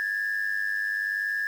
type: tone pair together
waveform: sine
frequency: 1659.1 / 1760 Hz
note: G#6 / A6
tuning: -2 / 0 cents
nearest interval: minor second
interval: 102 cents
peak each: -27 dBFS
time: 0-1.47 s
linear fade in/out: 0 ms
effects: tanh soft clip ceiling -21 dBFS + 8-bit